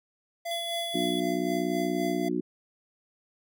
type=tone with tremolo; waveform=square; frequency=680 Hz; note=F5; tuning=46 cents flat; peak=-31 dBFS; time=0.45-2.29 s; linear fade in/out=10 ms; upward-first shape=sine; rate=3.9 Hz; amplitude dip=50%
type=tone; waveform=square; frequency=3400 Hz; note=G#7; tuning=40 cents sharp; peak=-35 dBFS; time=0.51-1.2 s; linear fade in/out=2 ms
type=harmonic tone; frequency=60.4 Hz; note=B1; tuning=38 cents flat; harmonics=3 / 4 / 5 / 6; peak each=-34 / -33 / -30 / -31 dBFS; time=0.94-2.41 s; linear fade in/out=10 ms
effects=none